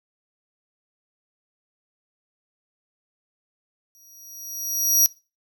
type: tone with exponential growth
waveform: sawtooth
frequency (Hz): 5750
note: F8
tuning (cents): +50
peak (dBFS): -9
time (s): 3.95-5.06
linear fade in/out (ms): 0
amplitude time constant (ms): 240
effects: noise-tail reverb RT60 0.3 s tail -22 dB re dry